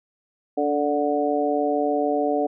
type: harmonic tone with a mistuned harmonic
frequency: 146.83 Hz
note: D3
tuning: in tune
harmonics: 2 / 3 / 4 / 5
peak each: -25 / -25 / -25 / -25 dBFS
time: 0.57-2.47 s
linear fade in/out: 10 ms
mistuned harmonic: 2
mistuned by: -24 cents
effects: none